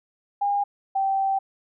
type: tone pair in turn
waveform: sine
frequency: 810 / 777.9 Hz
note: G#5 / G5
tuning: -43 / -14 cents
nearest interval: minor second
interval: 71 cents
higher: first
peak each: -20 dBFS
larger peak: neither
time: 0.41-0.64 / 0.95-1.39 s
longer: second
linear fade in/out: 10 ms
effects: none